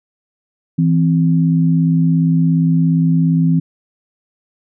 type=tone pair together; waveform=sine; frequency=164.34 / 261.6 Hz; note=E3 / C4; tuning=-5 / 0 cents; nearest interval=minor sixth; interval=805 cents; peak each=-11 / -17 dBFS; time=0.78-3.6 s; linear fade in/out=10 ms; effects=none